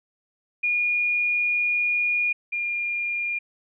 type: tone pair in turn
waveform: sine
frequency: 2435 / 2410 Hz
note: D#7 / D7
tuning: -38 / +44 cents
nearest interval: unison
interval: 18 cents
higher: first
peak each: -20 / -24 dBFS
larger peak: first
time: 0.63-2.33 / 2.52-3.39 s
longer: first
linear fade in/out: 10 ms
effects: none